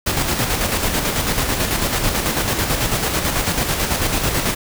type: noise with tremolo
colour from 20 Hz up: pink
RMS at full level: -18 dBFS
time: 0.06-4.55 s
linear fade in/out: 10 ms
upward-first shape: square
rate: 9.1 Hz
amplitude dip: 40%
effects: none